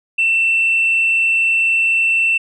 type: tone with frequency modulation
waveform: sine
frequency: 2684 Hz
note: E7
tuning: 31 cents sharp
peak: -11 dBFS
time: 0.18-2.38 s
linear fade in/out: 10 ms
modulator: 82.4 Hz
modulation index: 0.24
effects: tanh soft clip ceiling -8 dBFS